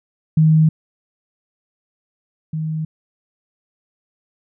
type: tone pair in turn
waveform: sine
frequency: 157.3 / 157.3 Hz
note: D#3 / D#3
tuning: +19 / +19 cents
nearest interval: unison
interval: 0 cents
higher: neither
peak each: -9 / -20 dBFS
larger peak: first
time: 0.37-0.69 / 2.53-2.85 s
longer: neither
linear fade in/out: 5 ms
effects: none